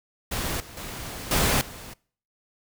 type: noise with level steps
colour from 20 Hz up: pink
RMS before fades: -29 / -44 / -36 / -22 / -41 dBFS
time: 0.31-1.94 s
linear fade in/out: 10 ms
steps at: 0.6 / 0.77 / 1.31 / 1.61 s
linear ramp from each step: 2 ms
effects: noise-tail reverb RT60 0.5 s tail -24 dB re dry